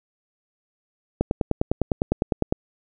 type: click train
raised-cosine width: 2 ms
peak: -6 dBFS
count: 14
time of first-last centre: 1.21-2.524 s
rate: 9.89 Hz
effects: none